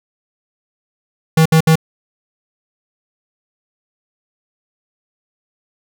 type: tone bursts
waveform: square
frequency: 160 Hz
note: D#3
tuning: 49 cents sharp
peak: -8 dBFS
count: 3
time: 1.37-1.756 s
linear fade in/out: 5 ms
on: 86 ms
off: 64 ms
effects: none